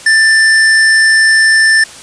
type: tone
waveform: square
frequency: 1774 Hz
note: A6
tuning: 14 cents sharp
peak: -6 dBFS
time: 0.06-1.84 s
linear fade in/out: 5 ms
effects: white hiss -32 dBFS RMS until 2.02 s + resampled to 22050 Hz